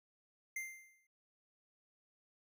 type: tone with exponential decay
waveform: square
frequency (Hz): 2093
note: C7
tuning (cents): 0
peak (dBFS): -38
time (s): 0.56-1.07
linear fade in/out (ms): 5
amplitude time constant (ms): 110
effects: none